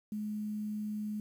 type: tone with quantisation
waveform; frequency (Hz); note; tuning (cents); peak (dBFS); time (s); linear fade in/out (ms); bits
sine; 211.3; G#3; +30; -34; 0.12-1.2; 2; 10
effects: none